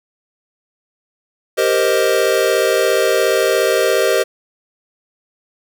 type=chord; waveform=square; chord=C minor seventh; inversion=second; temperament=equal; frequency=392 / 466.2 / 523.3 / 622.3 Hz; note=G4 / Bb4 / C5 / Eb5; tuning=0 / 0 / 0 / 0 cents; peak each=-19 dBFS; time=1.57-4.24 s; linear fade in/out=20 ms; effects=none